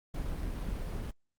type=noise with amplitude modulation; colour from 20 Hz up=brown; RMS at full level=-34 dBFS; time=0.14-1.11 s; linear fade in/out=5 ms; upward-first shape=sine; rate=202 Hz; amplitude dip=30%; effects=Opus 24 kbps